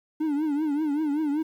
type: tone with vibrato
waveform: triangle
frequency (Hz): 299.2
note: D4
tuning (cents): +32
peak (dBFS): -21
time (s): 0.2-1.43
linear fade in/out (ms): 10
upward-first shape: triangle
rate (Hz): 5.2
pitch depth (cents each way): 130
effects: 10-bit